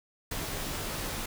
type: noise with comb filter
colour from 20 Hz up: pink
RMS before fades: -35 dBFS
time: 0.31-1.26 s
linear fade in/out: 5 ms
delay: 16 ms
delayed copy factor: -0.6
effects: none